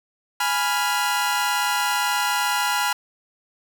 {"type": "chord", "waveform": "sawtooth", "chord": "F diminished", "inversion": "first", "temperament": "equal", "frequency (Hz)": [830.6, 987.8, 1396.9], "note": ["Ab5", "Cb6", "F6"], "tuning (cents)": [0, 0, 0], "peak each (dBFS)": -21, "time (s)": [0.4, 2.93], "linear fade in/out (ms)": 5, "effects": []}